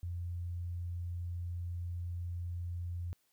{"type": "tone", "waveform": "sine", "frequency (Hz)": 87.2, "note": "F2", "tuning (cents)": -2, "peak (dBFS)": -36, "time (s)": [0.03, 3.13], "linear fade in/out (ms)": 0, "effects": ["white hiss -75 dBFS RMS until 3.32 s"]}